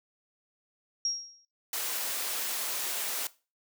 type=tone with exponential decay; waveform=sine; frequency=5600 Hz; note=F8; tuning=4 cents sharp; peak=-25 dBFS; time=1.05-1.45 s; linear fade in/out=2 ms; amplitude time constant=86 ms
type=noise; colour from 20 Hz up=white; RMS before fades=-33 dBFS; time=1.73-3.27 s; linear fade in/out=2 ms
effects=noise-tail reverb RT60 0.3 s tail -18 dB re dry + high-pass 400 Hz 12 dB/octave